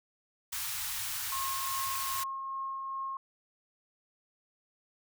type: band-stop noise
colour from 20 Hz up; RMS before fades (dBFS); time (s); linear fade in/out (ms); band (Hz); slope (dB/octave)
white; -36; 0.52-2.24; 10; 130 to 840; 48
type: tone with tremolo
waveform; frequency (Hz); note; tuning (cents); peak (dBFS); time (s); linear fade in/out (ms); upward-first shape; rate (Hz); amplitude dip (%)
sine; 1077; C6; +50; -33; 1.32-3.17; 2; triangle; 2.5; 30
effects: none